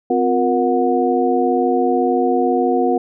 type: tone cluster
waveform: sine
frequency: 258.2 / 356.2 / 470.2 / 731 Hz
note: C4 / F4 / A#4 / F#5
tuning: -23 / +34 / +15 / -21 cents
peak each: -19 dBFS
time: 0.1-2.98 s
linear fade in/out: 5 ms
effects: none